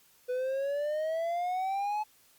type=exponential sweep; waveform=triangle; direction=up; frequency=493.9 to 860 Hz; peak=-27 dBFS; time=0.28-2.04 s; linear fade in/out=20 ms; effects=white hiss -63 dBFS RMS until 2.38 s + Opus 48 kbps